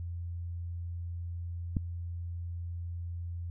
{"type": "click", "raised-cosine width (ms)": 5, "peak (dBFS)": -17, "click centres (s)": 1.768, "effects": ["added 86 Hz sine -35 dBFS peak until 3.5 s"]}